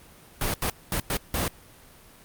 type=noise bursts at uneven times; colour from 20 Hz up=pink; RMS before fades=-26 dBFS; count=5; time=0.41-0.54 / 0.62-0.7 / 0.92-1 / 1.1-1.17 / 1.34-1.48 s; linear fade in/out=2 ms; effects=pink hiss -51 dBFS RMS until 2.24 s + Opus 32 kbps